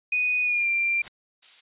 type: tone with pitch glide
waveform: sine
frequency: 2483 to 2372 Hz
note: D#7 to D7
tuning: -4 to +17 cents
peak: -21 dBFS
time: 0.12-1.02 s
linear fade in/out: 5 ms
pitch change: -79 cents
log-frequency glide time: 0.43-0.68 s
type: noise with exponential growth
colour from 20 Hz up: white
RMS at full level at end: -34 dBFS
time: 0.94-1.08 s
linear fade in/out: 1 ms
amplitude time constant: 29 ms
type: noise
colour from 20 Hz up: violet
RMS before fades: -36 dBFS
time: 1.42-1.61 s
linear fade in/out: 10 ms
effects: resampled to 8000 Hz